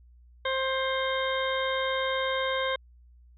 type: harmonic tone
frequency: 528 Hz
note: C5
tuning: 16 cents sharp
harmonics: 1 / 2 / 3 / 4 / 6 / 7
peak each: -29 / -32 / -34 / -35 / -37 / -37 dBFS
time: 0.45-2.76 s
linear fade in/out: 5 ms
effects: added 60 Hz sine -52 dBFS peak until 3.37 s